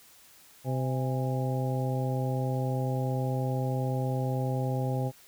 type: harmonic tone with a mistuned harmonic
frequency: 129.5 Hz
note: C3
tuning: 17 cents flat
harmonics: 1 / 2 / 3 / 4 / 5 / 6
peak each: -28 / -36 / -39 / -36 / -41 / -38 dBFS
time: 0.64-5.12 s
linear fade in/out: 50 ms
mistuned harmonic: 6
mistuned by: +84 cents
effects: white hiss -56 dBFS RMS until 5.27 s